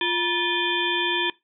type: harmonic tone with a mistuned harmonic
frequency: 349.2 Hz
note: F4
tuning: in tune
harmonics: 1 / 3 / 5 / 7 / 9 / 10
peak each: -28 / -28 / -28 / -28 / -28 / -28 dBFS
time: 0.01-1.3 s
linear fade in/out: 2 ms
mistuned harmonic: 3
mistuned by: -150 cents
effects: noise-tail reverb RT60 0.2 s tail -20 dB re dry